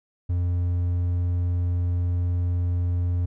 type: tone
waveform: triangle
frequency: 88.1 Hz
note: F2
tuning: 16 cents sharp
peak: -19 dBFS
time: 0.29-3.26 s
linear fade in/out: 10 ms
effects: none